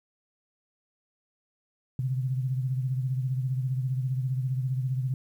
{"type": "beating tone pair", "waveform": "sine", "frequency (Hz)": [128.7, 143.7], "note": ["C3", "D3"], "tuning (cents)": [-28, -37], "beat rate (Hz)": 15, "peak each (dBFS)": [-26, -35], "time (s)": [1.99, 5.14], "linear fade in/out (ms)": 2, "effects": ["10-bit"]}